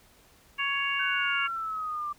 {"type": "harmonic tone", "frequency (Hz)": 557, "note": "C#5", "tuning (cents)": 8, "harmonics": [2, 3, 4, 5], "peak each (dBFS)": [-33, -33, -32, -30], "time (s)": [0.58, 1.48], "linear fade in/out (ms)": 20}
{"type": "exponential sweep", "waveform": "sine", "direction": "down", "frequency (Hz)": [1534, 1174.7], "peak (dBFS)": -30, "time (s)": [0.99, 2.13], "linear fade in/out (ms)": 10}
{"effects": ["pink hiss -59 dBFS RMS until 2.18 s"]}